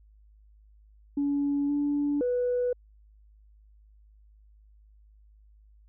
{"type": "tone with pitch steps", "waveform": "sine", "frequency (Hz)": [284.4, 289, 492.5], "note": ["C#4", "D4", "B4"], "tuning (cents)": [45, -28, -5], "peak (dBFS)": -23, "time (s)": [1.17, 2.73], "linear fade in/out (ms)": 5, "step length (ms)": 520, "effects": ["tanh soft clip ceiling -20 dBFS", "added 52 Hz sine -54 dBFS peak until 5.88 s"]}